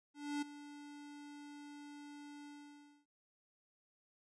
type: tone with ADSR envelope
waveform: square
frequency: 290.8 Hz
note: D4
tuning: 17 cents flat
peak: -36 dBFS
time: 0.14-3.06 s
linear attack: 280 ms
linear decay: 10 ms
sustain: -15 dB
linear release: 610 ms
effects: resampled to 22050 Hz